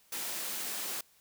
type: high-pass noise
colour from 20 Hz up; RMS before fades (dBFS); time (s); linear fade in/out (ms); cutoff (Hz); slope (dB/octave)
white; -37; 0.12-1.01; 5; 170; 24
effects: white hiss -65 dBFS RMS until 1.2 s